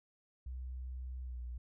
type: tone with pitch glide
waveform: sine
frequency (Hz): 63.4 to 60.57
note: B1 to B1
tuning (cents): +46 to -33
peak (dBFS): -40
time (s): 0.46-1.58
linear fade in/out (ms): 5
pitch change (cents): -79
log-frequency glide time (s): 1.24-1.39
effects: none